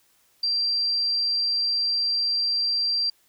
sine tone, 4719 Hz, D8, 7 cents sharp, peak -21 dBFS, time 0.43-3.1 s, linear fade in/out 5 ms, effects white hiss -63 dBFS RMS until 3.28 s

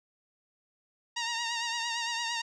10% pulse tone with vibrato, 932.3 Hz, A#5, in tune, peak -22 dBFS, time 1.16-2.42 s, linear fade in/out 10 ms, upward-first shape triangle, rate 8.8 Hz, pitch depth 51 cents each way, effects resampled to 22050 Hz

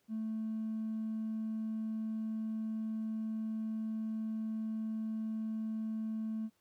sine tone with hard clipping, 220 Hz, A3, in tune, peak -35 dBFS, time 0.08-6.5 s, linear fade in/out 50 ms, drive 1 dB, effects pink hiss -75 dBFS RMS until 6.6 s + high-pass 100 Hz 12 dB/octave

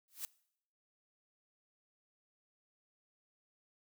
blue noise with exponential growth, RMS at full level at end -37 dBFS, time 0.08-0.25 s, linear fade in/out 0 ms, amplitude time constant 35 ms, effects noise-tail reverb RT60 0.7 s tail -22 dB re dry

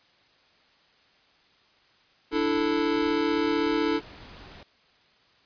square chord, D suspended second, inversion none, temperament equal, 293.7 / 329.6 / 440 Hz, D4 / E4 / A4, 0 / 0 / 0 cents, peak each -28 dBFS, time 2.31-4.01 s, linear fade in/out 50 ms
pink noise, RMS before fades -46 dBFS, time 2.32-4.63 s, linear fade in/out 2 ms
effects white hiss -61 dBFS RMS until 5.45 s + resampled to 11025 Hz

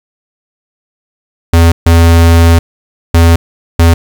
square tone bursts at uneven times, 83.7 Hz, E2, 27 cents sharp, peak -3 dBFS, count 4, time 1.53-1.72 / 1.86-2.59 / 3.14-3.36 / 3.79-3.94 s, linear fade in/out 5 ms, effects 7-bit

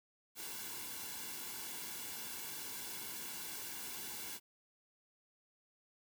white noise with comb filter, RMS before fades -45 dBFS, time 0.35-4.4 s, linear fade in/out 50 ms, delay 1.6 ms, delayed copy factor -0.65, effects none

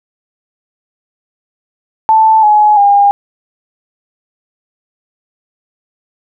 sine tone with pitch steps, 880 / 843.2 / 807.9 Hz, A5 / G#5 / G#5, 0 / +26 / -48 cents, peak -4 dBFS, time 2.09-3.11 s, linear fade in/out 0 ms, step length 340 ms, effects none

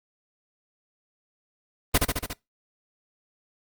pink noise with echo, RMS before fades -17 dBFS, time 1.94-1.98 s, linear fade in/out 10 ms, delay 71 ms, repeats 5, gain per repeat -3 dB, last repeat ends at 2.335 s, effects noise-tail reverb RT60 0.2 s tail -23 dB re dry + Opus 32 kbps

